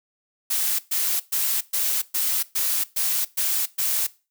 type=noise bursts; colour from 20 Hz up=blue; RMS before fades=-23 dBFS; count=9; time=0.5-4.07 s; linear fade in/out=10 ms; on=290 ms; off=120 ms; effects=noise-tail reverb RT60 0.3 s tail -19 dB re dry